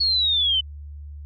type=linear sweep; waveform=sine; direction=down; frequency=4403 to 3000 Hz; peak=-17 dBFS; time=0-0.61 s; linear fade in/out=10 ms; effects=added 73 Hz sine -34 dBFS peak until 1.25 s + MP3 32 kbps